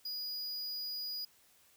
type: tone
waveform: square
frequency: 4910 Hz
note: D#8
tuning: 24 cents flat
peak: -38 dBFS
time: 0.05-1.25 s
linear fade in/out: 5 ms
effects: white hiss -66 dBFS RMS until 1.76 s